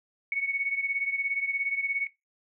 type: beating tone pair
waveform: sine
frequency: 2217 / 2234 Hz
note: C#7 / C#7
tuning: 0 / +13 cents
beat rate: 17 Hz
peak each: -28 / -32 dBFS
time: 0.32-2.07 s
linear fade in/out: 2 ms
effects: noise-tail reverb RT60 0.2 s tail -19 dB re dry